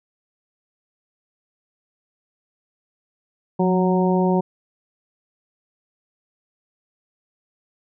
harmonic tone with a mistuned harmonic, 185 Hz, F#3, in tune, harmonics 1 / 2 / 3 / 4 / 5, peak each -18 / -21 / -26 / -27 / -26 dBFS, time 3.59-4.41 s, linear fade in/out 10 ms, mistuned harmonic 1, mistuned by -37 cents, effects none

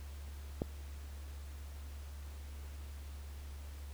click, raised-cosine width 2 ms, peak -20 dBFS, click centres 0.619 s, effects added 71 Hz sine -44 dBFS peak until 3.93 s + pink hiss -58 dBFS RMS until 3.93 s

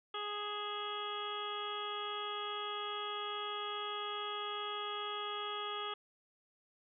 harmonic tone with a mistuned harmonic, 415.2 Hz, G#4, in tune, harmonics 1 / 2 / 3 / 4 / 5 / 6 / 7 / 8, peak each -45 / -47 / -41 / -52 / -53 / -54 / -48 / -44 dBFS, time 0.14-5.94 s, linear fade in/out 5 ms, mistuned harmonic 6, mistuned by +72 cents, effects none

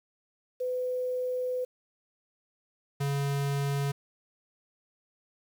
sine / square tone pair in turn, 503 / 140.54 Hz, B4 / C#3, +32 / +24 cents, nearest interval octave + minor seventh, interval 2208 cents, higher first, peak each -28 dBFS, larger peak neither, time 0.6-1.65 / 3-3.92 s, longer first, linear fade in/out 10 ms, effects 9-bit

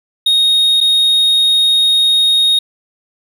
triangle tone with dropouts, 3729 Hz, A#7, in tune, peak -7 dBFS, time 0.26-2.59 s, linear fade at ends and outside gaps 5 ms, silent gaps 0.805-0.81 s, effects none

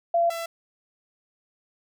sine / sawtooth tone pair in turn, 682 / 669.1 Hz, F5 / E5, -41 / +26 cents, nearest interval unison, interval 33 cents, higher first, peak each -18 / -26 dBFS, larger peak first, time 0.14-0.3 / 0.3-0.46 s, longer neither, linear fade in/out 5 ms, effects none

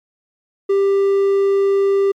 triangle tone, 394.8 Hz, G4, 12 cents sharp, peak -10 dBFS, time 0.69-2.12 s, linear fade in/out 10 ms, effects MP3 96 kbps

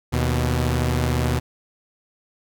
sawtooth tone pair together, 77.78 / 123.47 Hz, D#2 / B2, 0 / 0 cents, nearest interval minor sixth, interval 800 cents, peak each -18 dBFS, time 0.12-1.4 s, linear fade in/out 20 ms, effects none

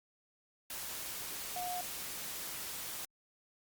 sine tone in noise, 719 Hz, F#5, 50 cents flat, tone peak -37 dBFS, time 1.56-1.81 s, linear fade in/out 2 ms, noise white, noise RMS -42 dBFS, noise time 0.7-3.05 s, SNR +2 dB, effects Opus 48 kbps

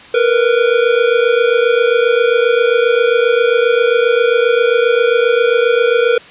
square tone pair together, 462 / 489.5 Hz, A#4 / B4, -16 / -15 cents, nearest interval minor second, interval 101 cents, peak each -13 dBFS, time 0.14-6.18 s, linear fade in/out 5 ms, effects white hiss -37 dBFS RMS until 6.3 s + resampled to 8000 Hz

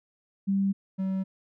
sine / triangle tone pair in turn, 196 / 190.64 Hz, G3 / G3, 0 / -48 cents, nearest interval unison, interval 48 cents, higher first, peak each -22 / -24 dBFS, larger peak first, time 0.47-0.73 / 0.98-1.24 s, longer neither, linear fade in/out 20 ms, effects none

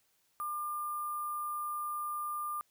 sine tone with sample-and-hold, 1200 Hz, D6, 37 cents sharp, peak -34 dBFS, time 0.4-2.61 s, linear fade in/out 0 ms, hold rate 11025 Hz, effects white hiss -73 dBFS RMS until 2.7 s

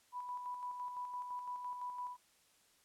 sine tone with tremolo, 987.8 Hz, B5, in tune, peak -39 dBFS, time 0.12-2.17 s, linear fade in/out 50 ms, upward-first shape square, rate 5.9 Hz, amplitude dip 40%, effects white hiss -70 dBFS RMS until 2.84 s + low-pass 11000 Hz 12 dB/octave

